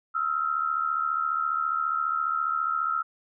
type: tone pair together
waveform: sine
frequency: 1289 / 1363.7 Hz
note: E6 / F6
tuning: -39 / -42 cents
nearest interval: minor second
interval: 97 cents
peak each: -27 dBFS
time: 0.14-3.03 s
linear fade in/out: 20 ms
effects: none